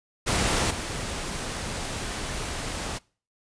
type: noise with level steps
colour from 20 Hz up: pink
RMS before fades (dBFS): -24 / -32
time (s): 0.26-2.99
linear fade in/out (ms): 20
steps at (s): 0.7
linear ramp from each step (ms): 10
effects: noise-tail reverb RT60 0.4 s tail -24 dB re dry + resampled to 22050 Hz